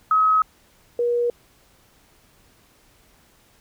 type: tone pair in turn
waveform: sine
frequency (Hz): 1276 / 478.9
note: D#6 / A#4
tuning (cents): +43 / +47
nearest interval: octave + perfect fourth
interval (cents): 1696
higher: first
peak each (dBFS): -14 / -18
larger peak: first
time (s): 0.11-0.42 / 0.99-1.3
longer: neither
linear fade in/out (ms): 2
effects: pink hiss -57 dBFS RMS until 3.6 s